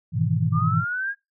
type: chord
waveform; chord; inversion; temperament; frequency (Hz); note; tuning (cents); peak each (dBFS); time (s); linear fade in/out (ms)
sine; E major seventh; first; equal; 103.83 / 123.47 / 155.56 / 164.81; G#2 / B2 / D#3 / E3; 0 / 0 / 0 / 0; -25; 0.12-0.85; 50
type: exponential sweep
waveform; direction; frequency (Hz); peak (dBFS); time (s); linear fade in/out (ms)
sine; up; 1174.7 to 1655; -24; 0.52-1.15; 50
effects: noise-tail reverb RT60 0.2 s tail -23 dB re dry